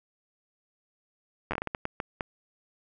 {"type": "slowing click train", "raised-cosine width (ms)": 0.5, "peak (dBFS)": -15, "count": 11, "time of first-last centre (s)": [1.51, 2.208], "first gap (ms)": 10, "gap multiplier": 1.4, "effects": []}